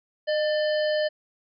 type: harmonic tone with a mistuned harmonic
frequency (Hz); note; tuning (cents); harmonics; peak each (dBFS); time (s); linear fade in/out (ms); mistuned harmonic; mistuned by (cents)
610; D#5; -34; 1 / 3 / 5 / 7 / 8; -22 / -32 / -36 / -39 / -40; 0.27-1.09; 20; 3; -55
effects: none